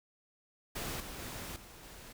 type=noise with level steps; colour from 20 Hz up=pink; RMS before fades=-39 / -45 / -43 / -53 / -51 dBFS; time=0.75-2.13 s; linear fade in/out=10 ms; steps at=1 / 1.19 / 1.56 / 1.83 s; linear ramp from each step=2 ms; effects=none